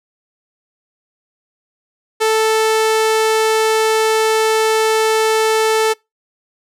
sawtooth tone, 440 Hz, A4, in tune, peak -8 dBFS, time 2.2-5.94 s, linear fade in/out 20 ms, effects noise-tail reverb RT60 0.2 s tail -25 dB re dry + low-pass 12000 Hz 12 dB/octave

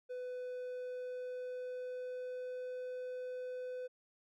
triangle tone with pitch glide, 500 to 503.5 Hz, B4 to B4, +21 to +33 cents, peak -38 dBFS, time 0.09-3.88 s, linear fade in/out 20 ms, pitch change +12 cents, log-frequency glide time 0.4-2.75 s, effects none

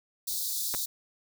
white high-pass noise, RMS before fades -32 dBFS, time 0.27-0.86 s, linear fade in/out 10 ms, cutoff 3600 Hz, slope 96 dB/octave
clicks, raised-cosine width 0.5 ms, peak -21 dBFS, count 2, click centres 0.74 / 0.748 s
effects none

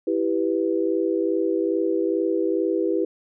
sine chord, E minor, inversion none, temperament equal, 329.6 / 392 / 493.9 Hz, E4 / G4 / B4, 0 / 0 / 0 cents, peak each -23 / -24 / -26 dBFS, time 0.07-3.05 s, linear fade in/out 5 ms, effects none

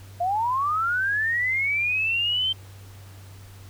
sine linear sweep, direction up, 678 to 3136 Hz, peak -21 dBFS, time 0.2-2.53 s, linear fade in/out 10 ms, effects added 97 Hz sine -42 dBFS peak until 3.69 s + pink hiss -51 dBFS RMS until 3.69 s

